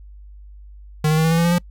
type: tone with pitch steps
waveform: square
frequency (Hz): 153.3 / 156.25 / 159.26 / 162.32 / 165.45 / 168.63 / 171.87 / 175.18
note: D#3 / D#3 / D#3 / E3 / E3 / E3 / F3 / F3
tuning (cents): -25 / +8 / +41 / -26 / +7 / +40 / -27 / +6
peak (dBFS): -15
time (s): 1.04-1.584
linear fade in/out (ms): 5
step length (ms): 68
effects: noise-tail reverb RT60 0.1 s tail -26 dB re dry + added 50 Hz sine -38 dBFS peak until 1.7 s